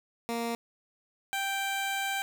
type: tone pair in turn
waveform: 15% pulse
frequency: 233.1 / 784.1 Hz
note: A#3 / G5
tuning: 0 / 0 cents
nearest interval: octave + major sixth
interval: 2100 cents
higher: second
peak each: -24 / -23 dBFS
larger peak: second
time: 0.29-0.55 / 1.33-2.22 s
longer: second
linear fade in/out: 0 ms
effects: none